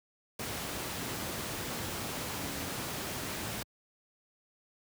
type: tone in noise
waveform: sine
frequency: 277.2 Hz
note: C#4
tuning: in tune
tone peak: -44 dBFS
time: 2.39-2.66 s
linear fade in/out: 5 ms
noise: pink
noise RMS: -37 dBFS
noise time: 0.39-3.63 s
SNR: -10 dB
effects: high-pass 80 Hz 12 dB/octave